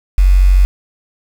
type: tone with quantisation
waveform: sine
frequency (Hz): 46.54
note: F#1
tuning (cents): +11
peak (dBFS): -5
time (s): 0.18-0.65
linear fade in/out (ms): 0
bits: 5
effects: none